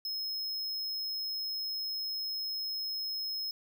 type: tone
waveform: square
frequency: 5160 Hz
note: E8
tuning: 38 cents flat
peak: -34 dBFS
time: 0.05-3.51 s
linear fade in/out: 2 ms
effects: none

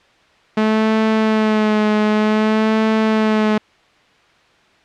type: tone with vibrato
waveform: sawtooth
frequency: 215.9 Hz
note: A3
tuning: 33 cents flat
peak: -9 dBFS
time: 0.57-3.58 s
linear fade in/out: 5 ms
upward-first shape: sine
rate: 0.54 Hz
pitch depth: 29 cents each way
effects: white hiss -52 dBFS RMS until 4.84 s + low-pass 3000 Hz 12 dB/octave

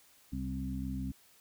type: harmonic tone with a mistuned harmonic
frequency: 65.7 Hz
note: C2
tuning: 8 cents sharp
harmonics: 1 / 2 / 3 / 4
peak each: -39 / -42 / -40 / -39 dBFS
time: 0.32-1.12 s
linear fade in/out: 10 ms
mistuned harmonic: 3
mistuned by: -17 cents
effects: white hiss -63 dBFS RMS until 1.4 s

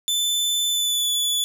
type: tone with pitch glide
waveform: sawtooth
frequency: 3520 to 3448 Hz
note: A7 to A7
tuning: 0 to -36 cents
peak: -17 dBFS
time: 0.08-1.44 s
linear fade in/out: 0 ms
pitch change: -36 cents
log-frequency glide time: 0.69-1.11 s
effects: none

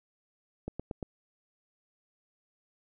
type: click train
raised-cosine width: 2 ms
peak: -22 dBFS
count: 4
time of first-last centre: 0.68-1.028 s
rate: 8.63 Hz
effects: none

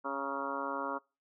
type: harmonic tone with a mistuned harmonic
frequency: 138.59 Hz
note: C#3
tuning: in tune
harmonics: 2 / 3 / 4 / 5 / 6 / 7 / 8 / 9 / 10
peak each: -42 / -45 / -41 / -46 / -48 / -39 / -40 / -43 / -42 dBFS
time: 0.04-0.99 s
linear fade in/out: 20 ms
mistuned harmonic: 7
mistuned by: -34 cents
effects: noise-tail reverb RT60 0.3 s tail -25 dB re dry

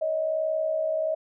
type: tone pair together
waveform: sine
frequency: 572 / 633.2 Hz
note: D5 / D#5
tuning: -46 / +30 cents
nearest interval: major second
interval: 176 cents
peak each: -32 / -24 dBFS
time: 0.01-1.15 s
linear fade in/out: 10 ms
effects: none

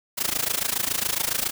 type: noise with amplitude modulation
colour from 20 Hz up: white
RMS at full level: -22 dBFS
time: 0.17-1.51 s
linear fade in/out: 20 ms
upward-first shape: sine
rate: 27.2 Hz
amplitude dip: 90%
effects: none

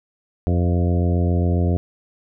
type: harmonic tone with a mistuned harmonic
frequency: 87.4 Hz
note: F2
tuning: 2 cents sharp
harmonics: 1 / 2 / 3 / 4 / 5 / 6 / 7 / 8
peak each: -17 / -23 / -27 / -29 / -31 / -33 / -34 / -35 dBFS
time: 0.47-1.77 s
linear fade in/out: 0 ms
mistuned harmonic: 7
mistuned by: +20 cents
effects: none

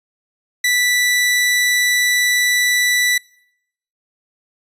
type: tone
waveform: sawtooth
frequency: 1971 Hz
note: B6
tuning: 4 cents flat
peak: -10 dBFS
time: 0.64-3.18 s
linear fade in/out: 5 ms
effects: noise-tail reverb RT60 0.8 s tail -26 dB re dry + resampled to 32000 Hz

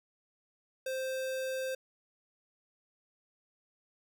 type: tone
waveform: square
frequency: 523.3 Hz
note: C5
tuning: in tune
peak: -34 dBFS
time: 0.86-1.75 s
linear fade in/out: 5 ms
effects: none

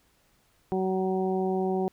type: harmonic tone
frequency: 188.1 Hz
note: F#3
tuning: 29 cents sharp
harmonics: 1 / 2 / 3 / 4 / 5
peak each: -29 / -27 / -39 / -32 / -43 dBFS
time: 0.72-1.88 s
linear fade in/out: 0 ms
effects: pink hiss -66 dBFS RMS until 1.92 s

